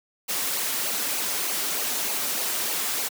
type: noise with flanger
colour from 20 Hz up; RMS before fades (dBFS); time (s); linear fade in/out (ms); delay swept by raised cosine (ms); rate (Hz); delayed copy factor
white; -27; 0.28-3.09; 20; 0.55 to 6.25; 3.3; -0.7
effects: high-pass 200 Hz 12 dB/octave